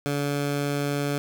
15% pulse tone, 143.3 Hz, D3, 42 cents flat, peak -18 dBFS, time 0.06-1.18 s, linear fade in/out 0 ms, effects none

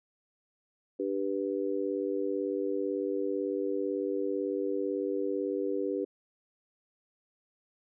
sine chord, G major, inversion second, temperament just, 294 / 392 / 490 Hz, D4 / G4 / B4, +2 / 0 / -14 cents, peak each -34 / -32 / -34 dBFS, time 0.99-6.05 s, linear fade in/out 10 ms, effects none

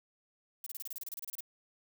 violet noise bursts, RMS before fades -41 dBFS, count 15, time 0.64-1.406 s, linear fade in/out 2 ms, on 24 ms, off 29 ms, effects none

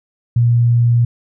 sine tone, 118.9 Hz, A#2, 35 cents sharp, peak -9 dBFS, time 0.36-1.05 s, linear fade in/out 5 ms, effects none

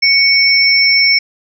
sine tone pair together, 2229 / 5393 Hz, C#7 / E8, +9 / +39 cents, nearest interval octave + minor third, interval 1530 cents, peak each -10 dBFS, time 0.02-1.19 s, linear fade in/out 10 ms, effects none

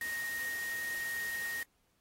sine tone in noise, 1864.7 Hz, A#6, in tune, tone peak -35 dBFS, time 0.01-1.63 s, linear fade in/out 2 ms, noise white, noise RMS -45 dBFS, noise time 0.01-1.63 s, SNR +7 dB, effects pink hiss -75 dBFS RMS until 2 s + AAC 48 kbps

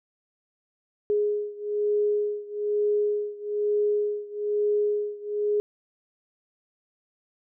sine beating tone pair, 415.8 / 416.9 Hz, G#4 / G#4, +2 / +7 cents, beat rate 1.1 Hz, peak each -25 / -27 dBFS, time 1.1-5.6 s, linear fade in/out 0 ms, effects none

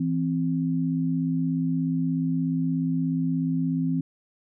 sine tone pair together, 164.8 / 261.6 Hz, E3 / C4, 0 / 0 cents, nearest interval minor sixth, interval 800 cents, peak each -25 dBFS, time 0-4.01 s, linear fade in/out 5 ms, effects none

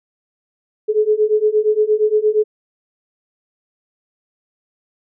sine beating tone pair, 422.6 / 431.2 Hz, G#4 / A4, +30 / -35 cents, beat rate 8.6 Hz, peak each -16 / -15 dBFS, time 0.88-2.44 s, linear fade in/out 20 ms, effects none

